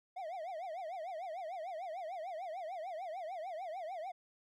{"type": "tone with vibrato", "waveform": "triangle", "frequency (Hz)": 693, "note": "F5", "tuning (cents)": -14, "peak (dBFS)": -38, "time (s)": [0.16, 4.12], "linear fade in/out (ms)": 10, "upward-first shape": "triangle", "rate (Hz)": 6.7, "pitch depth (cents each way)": 240, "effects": []}